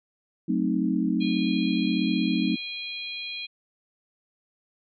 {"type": "chord", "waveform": "sine", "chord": "F# diminished seventh", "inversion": "none", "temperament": "equal", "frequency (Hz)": [185, 220, 261.6, 311.1], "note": ["F#3", "A3", "C4", "Eb4"], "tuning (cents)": [0, 0, 0, 0], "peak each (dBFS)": -27, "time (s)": [0.48, 2.56], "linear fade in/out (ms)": 10}
{"type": "harmonic tone", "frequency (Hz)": 817, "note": "G#5", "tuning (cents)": -29, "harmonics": [3, 4, 5], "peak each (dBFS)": [-35, -36, -37], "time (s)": [1.2, 3.47], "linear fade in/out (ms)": 20}
{"effects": ["MP3 48 kbps"]}